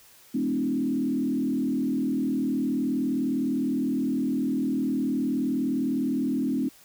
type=tone with frequency modulation; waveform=sine; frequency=262.9 Hz; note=C4; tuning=8 cents sharp; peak=-23 dBFS; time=0.34-6.69 s; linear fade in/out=10 ms; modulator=39.6 Hz; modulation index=1.3; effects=white hiss -54 dBFS RMS until 6.84 s